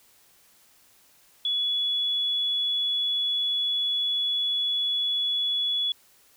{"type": "tone", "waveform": "sine", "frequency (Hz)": 3397, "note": "G#7", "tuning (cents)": 38, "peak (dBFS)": -23, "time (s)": [1.45, 5.92], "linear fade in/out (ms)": 2, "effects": ["white hiss -59 dBFS RMS until 6.36 s"]}